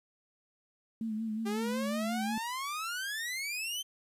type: tone with vibrato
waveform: sine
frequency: 220 Hz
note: A3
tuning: in tune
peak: -32 dBFS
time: 1.01-2.38 s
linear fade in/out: 2 ms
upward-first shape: sine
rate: 5.5 Hz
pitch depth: 48 cents each way
type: exponential sweep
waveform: sawtooth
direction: up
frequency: 392 to 3136 Hz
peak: -31 dBFS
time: 1.45-3.83 s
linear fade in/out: 20 ms
effects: resampled to 32000 Hz + 11-bit

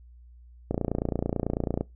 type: click train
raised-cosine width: 2 ms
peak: -13 dBFS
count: 33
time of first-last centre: 0.71-1.81 s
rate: 29.1 Hz
effects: noise-tail reverb RT60 0.2 s tail -22 dB re dry + added 60 Hz sine -48 dBFS peak until 1.95 s

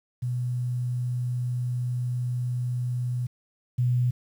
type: tone pair in turn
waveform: sine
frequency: 123.47 / 123.47 Hz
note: B2 / B2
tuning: 0 / 0 cents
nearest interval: unison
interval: 0 cents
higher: neither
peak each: -25 / -20 dBFS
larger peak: second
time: 0.22-3.27 / 3.78-4.11 s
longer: first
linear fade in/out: 10 ms
effects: 9-bit

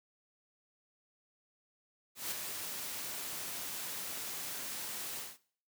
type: noise with ADSR envelope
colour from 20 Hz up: white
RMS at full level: -36 dBFS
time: 2.15-5.38 s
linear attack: 160 ms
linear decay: 19 ms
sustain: -5 dB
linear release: 200 ms
effects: noise-tail reverb RT60 0.5 s tail -19 dB re dry + high-pass 100 Hz 12 dB/octave

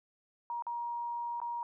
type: tone with dropouts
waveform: sine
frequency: 947 Hz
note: A#5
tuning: 27 cents sharp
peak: -34 dBFS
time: 0.5-1.63 s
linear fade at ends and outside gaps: 1 ms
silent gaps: 0.623-0.667 / 1.402-1.416 s
effects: none

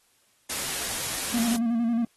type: noise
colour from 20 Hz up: white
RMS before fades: -30 dBFS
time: 0.49-1.57 s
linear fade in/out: 10 ms
type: tone with vibrato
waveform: triangle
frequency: 232.6 Hz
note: A#3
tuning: 4 cents flat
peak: -20 dBFS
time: 1.34-2.05 s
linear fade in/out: 5 ms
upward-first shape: square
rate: 11 Hz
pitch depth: 40 cents each way
effects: white hiss -65 dBFS RMS until 2.16 s + AAC 32 kbps

